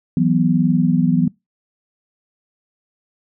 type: chord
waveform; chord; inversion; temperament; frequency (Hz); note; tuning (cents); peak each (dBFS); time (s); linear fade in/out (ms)
sine; E suspended second; none; just; 164.81 / 185.42 / 247.2; E3 / F#3 / B3; 0 / +4 / +2; -17; 0.17-1.28; 2
effects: noise-tail reverb RT60 0.2 s tail -23 dB re dry